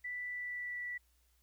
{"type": "tone with pitch glide", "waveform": "sine", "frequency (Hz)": [1975.5, 1958.5], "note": ["B6", "B6"], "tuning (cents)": [0, -15], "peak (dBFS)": -38, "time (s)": [0.04, 0.98], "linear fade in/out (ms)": 10, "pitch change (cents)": -15, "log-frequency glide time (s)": [0.28, 0.81], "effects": ["added 60 Hz sine -70 dBFS peak until 1.42 s", "white hiss -75 dBFS RMS until 1.42 s"]}